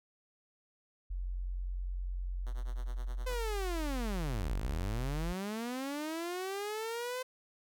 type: tone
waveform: sine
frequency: 44.97 Hz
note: F#1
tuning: 49 cents flat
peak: -34 dBFS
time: 1.1-5.33 s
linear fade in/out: 10 ms
type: tone with tremolo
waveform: 5% pulse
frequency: 123.47 Hz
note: B2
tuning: in tune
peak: -37 dBFS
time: 2.46-3.35 s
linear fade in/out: 5 ms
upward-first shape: triangle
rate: 9.6 Hz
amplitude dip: 100%
type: linear two-way sweep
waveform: sawtooth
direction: down then up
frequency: 515 to 43.65 to 515 Hz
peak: -32 dBFS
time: 3.26-7.23 s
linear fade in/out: 10 ms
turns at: 4.55 s
effects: none